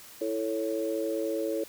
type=chord; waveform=sine; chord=A major; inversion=second; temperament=equal; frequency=329.6 / 440 / 554.4 Hz; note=E4 / A4 / C#5; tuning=0 / 0 / 0 cents; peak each=-32 dBFS; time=0.21-1.64 s; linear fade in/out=5 ms; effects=white hiss -49 dBFS RMS until 1.68 s